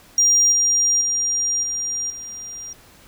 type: tone with level steps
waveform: sine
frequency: 5700 Hz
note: F8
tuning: 34 cents sharp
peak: -11 / -14 / -18 / -22 / -31 dBFS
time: 0.18-2.73 s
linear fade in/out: 2 ms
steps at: 0.52 / 1.01 / 1.63 / 2.1 s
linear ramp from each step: 2 ms
effects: tanh soft clip ceiling -8 dBFS + pink hiss -49 dBFS RMS until 3.07 s